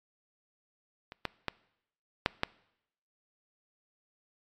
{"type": "clicks", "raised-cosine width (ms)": 0.3, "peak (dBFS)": [-27, -14, -14, -8, -10], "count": 5, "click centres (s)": [1.121, 1.253, 1.483, 2.261, 2.434], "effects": ["noise-tail reverb RT60 0.8 s tail -22 dB re dry", "MP3 96 kbps"]}